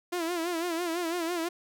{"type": "tone with vibrato", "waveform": "sawtooth", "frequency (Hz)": 340.6, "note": "F4", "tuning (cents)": -43, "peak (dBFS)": -25, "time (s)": [0.12, 1.49], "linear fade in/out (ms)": 10, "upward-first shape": "sine", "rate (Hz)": 6, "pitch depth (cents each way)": 90, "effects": []}